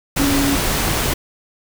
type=tone in noise; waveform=sine; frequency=280 Hz; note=C#4; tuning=18 cents sharp; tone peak=-16 dBFS; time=0.19-0.56 s; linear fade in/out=10 ms; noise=pink; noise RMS=-19 dBFS; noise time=0.16-1.14 s; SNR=0 dB; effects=none